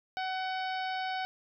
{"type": "harmonic tone", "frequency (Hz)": 751, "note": "F#5", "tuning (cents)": 26, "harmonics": [1, 2, 3, 4, 5, 6, 7], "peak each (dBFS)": [-33, -39, -43, -45, -47, -49, -50], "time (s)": [0.17, 1.25], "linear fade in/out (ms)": 0, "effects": []}